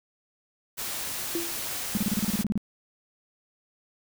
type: noise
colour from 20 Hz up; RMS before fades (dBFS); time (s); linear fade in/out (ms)
white; -33; 0.77-2.44; 20
type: tone with exponential decay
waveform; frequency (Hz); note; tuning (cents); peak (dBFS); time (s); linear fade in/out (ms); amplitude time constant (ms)
sine; 338.3; E4; +45; -24; 1.35-1.63; 2; 60
type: tone bursts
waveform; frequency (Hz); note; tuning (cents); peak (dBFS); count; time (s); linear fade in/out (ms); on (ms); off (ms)
sine; 207.5; G#3; -1; -22; 12; 1.95-2.577; 0; 22; 33
effects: none